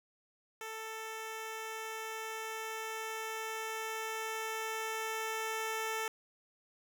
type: tone with level ramp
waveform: 10% pulse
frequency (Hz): 442.4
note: A4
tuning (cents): +9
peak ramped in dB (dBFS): -33 to -26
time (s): 0.61-6.08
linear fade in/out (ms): 2
effects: none